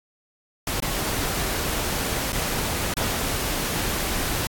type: noise with dropouts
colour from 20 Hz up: pink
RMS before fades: -26 dBFS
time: 0.67-4.47 s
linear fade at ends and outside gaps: 2 ms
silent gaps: 0.802-0.823 / 2.322-2.329 / 2.939-2.968 s
effects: AAC 64 kbps